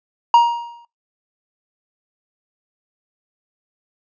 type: tone with exponential decay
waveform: triangle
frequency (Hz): 943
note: A#5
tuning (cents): +20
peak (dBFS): -3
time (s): 0.34-0.85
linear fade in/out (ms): 2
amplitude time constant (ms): 110
effects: noise-tail reverb RT60 0.2 s tail -23 dB re dry + resampled to 16000 Hz